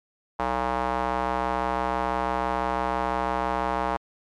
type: tone with band-pass filter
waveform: square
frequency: 63 Hz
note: B1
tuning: 35 cents sharp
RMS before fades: -26 dBFS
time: 0.39-3.97 s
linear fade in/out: 5 ms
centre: 910 Hz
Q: 2.2
effects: MP3 96 kbps